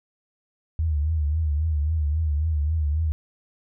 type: tone with vibrato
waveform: sine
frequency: 76.8 Hz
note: D#2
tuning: 22 cents flat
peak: -20 dBFS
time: 0.79-3.12 s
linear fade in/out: 0 ms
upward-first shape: triangle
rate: 3.7 Hz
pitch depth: 120 cents each way
effects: none